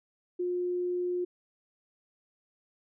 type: tone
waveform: sine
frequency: 357 Hz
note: F4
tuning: 38 cents sharp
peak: -28 dBFS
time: 0.39-1.25 s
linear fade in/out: 10 ms
effects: none